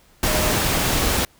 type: tone in noise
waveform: sine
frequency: 615 Hz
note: D#5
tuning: 20 cents flat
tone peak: -26 dBFS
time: 0.27-0.52 s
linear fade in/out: 2 ms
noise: pink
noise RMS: -20 dBFS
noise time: 0.23-1.25 s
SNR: -9 dB
effects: pink hiss -55 dBFS RMS until 1.39 s